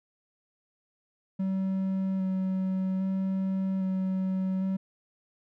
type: tone with vibrato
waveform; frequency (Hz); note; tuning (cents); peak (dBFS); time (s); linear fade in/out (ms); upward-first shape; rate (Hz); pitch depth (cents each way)
triangle; 189.7; F#3; +43; -24; 1.39-4.77; 10; square; 0.62; 11
effects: none